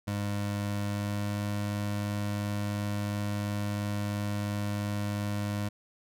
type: tone with pitch glide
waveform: 25% pulse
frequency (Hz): 102.2 to 102.91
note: G#2 to G#2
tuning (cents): -27 to -15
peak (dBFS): -26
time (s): 0.07-5.69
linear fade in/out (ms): 10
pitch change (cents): +12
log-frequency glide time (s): 0.83-1.37
effects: none